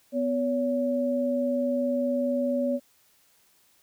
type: tone pair together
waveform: sine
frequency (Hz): 249.9 / 565.4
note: B3 / C#5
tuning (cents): +21 / +34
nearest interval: octave + major second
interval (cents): 1413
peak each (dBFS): -26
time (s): 0.12-2.8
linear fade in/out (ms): 50
effects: white hiss -63 dBFS RMS until 3.82 s